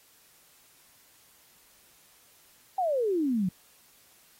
sine exponential sweep, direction down, 784 to 174 Hz, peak -24 dBFS, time 2.78-3.49 s, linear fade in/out 5 ms, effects white hiss -60 dBFS RMS until 4.39 s + AAC 48 kbps

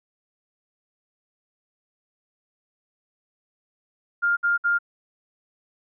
sine tone bursts, 1404 Hz, F6, 9 cents sharp, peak -18 dBFS, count 3, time 4.22-4.788 s, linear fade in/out 20 ms, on 150 ms, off 59 ms, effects none

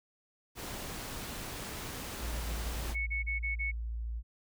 pink noise, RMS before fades -41 dBFS, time 0.55-2.96 s, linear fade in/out 50 ms
sine tone, 57 Hz, A#1, 38 cents flat, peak -34 dBFS, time 2.19-4.23 s, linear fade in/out 50 ms
sine tone bursts, 2210 Hz, C#7, 6 cents flat, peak -32 dBFS, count 5, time 2.94-3.718 s, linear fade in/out 20 ms, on 130 ms, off 32 ms
effects none

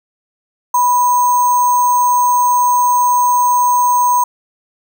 sine tone with sample-and-hold, 984 Hz, B5, 7 cents flat, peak -9 dBFS, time 0.74-4.24 s, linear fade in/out 5 ms, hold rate 7350 Hz, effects none

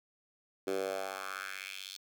10% pulse tone with high-pass filter sweep, 96 Hz, G2, 36 cents flat, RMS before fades -39 dBFS, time 0.67-1.97 s, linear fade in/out 5 ms, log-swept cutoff 360 to 4100 Hz, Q 2.7, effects none

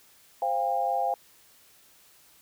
sine chord, C suspended fourth, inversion none, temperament equal with one note detuned, 523.3 / 698.5 / 802.8 Hz, C5 / F5 / G5, 0 / 0 / +41 cents, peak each -32 / -28 / -27 dBFS, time 0.42-1.14 s, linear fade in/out 2 ms, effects white hiss -58 dBFS RMS until 2.41 s

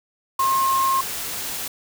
sine tone in noise, 1068 Hz, C6, 35 cents sharp, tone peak -17 dBFS, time 0.39-1.01 s, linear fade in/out 5 ms, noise white, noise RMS -29 dBFS, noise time 0.39-1.68 s, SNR +9 dB, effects none

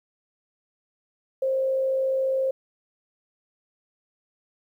sine tone with frequency modulation, 530 Hz, C5, 22 cents sharp, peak -21 dBFS, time 1.42-2.51 s, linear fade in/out 5 ms, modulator 54.3 Hz, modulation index 0.21, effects 10-bit

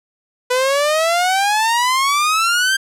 sawtooth exponential sweep, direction up, 493.9 to 1595 Hz, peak -10 dBFS, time 0.5-2.77 s, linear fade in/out 10 ms, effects low-pass 11000 Hz 12 dB/octave

